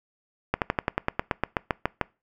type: slowing click train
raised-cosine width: 0.5 ms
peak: -7 dBFS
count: 14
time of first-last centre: 0.54-2.013 s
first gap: 78 ms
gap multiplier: 1.06
effects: noise-tail reverb RT60 0.3 s tail -24 dB re dry